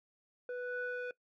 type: tone with low-pass filter sweep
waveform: square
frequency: 493.9 Hz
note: B4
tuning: in tune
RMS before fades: -39 dBFS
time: 0.49-1.11 s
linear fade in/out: 2 ms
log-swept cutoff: 1100 to 2000 Hz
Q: 4
effects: noise-tail reverb RT60 0.1 s tail -20 dB re dry